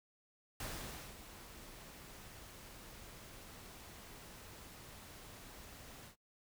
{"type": "noise with ADSR envelope", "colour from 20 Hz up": "pink", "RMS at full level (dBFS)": -43, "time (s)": [0.6, 6.16], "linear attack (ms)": 3, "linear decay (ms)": 550, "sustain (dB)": -11, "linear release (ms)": 93, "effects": ["noise-tail reverb RT60 0.1 s tail -21 dB re dry"]}